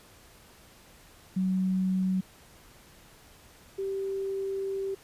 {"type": "tone pair in turn", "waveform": "sine", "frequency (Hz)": [187.2, 389.4], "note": ["F#3", "G4"], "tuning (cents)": [20, -12], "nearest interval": "octave + minor second", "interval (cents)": 1268, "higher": "second", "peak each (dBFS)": [-24, -29], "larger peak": "first", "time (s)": [[1.36, 2.21], [3.78, 4.95]], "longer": "second", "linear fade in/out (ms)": 10, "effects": ["pink hiss -55 dBFS RMS until 5.03 s", "resampled to 32000 Hz"]}